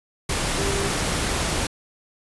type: tone in noise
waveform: sine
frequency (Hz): 395.9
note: G4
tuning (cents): +17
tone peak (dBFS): -27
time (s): 0.58-0.88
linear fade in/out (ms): 5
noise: pink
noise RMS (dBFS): -24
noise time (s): 0.29-1.67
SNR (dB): -6
effects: resampled to 24000 Hz